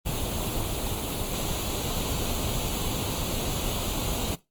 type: noise with comb filter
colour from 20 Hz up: pink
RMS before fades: -29 dBFS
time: 0.05-4.36 s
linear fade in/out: 20 ms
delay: 0.28 ms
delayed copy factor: +0.7
effects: noise-tail reverb RT60 0.2 s tail -17 dB re dry + Opus 24 kbps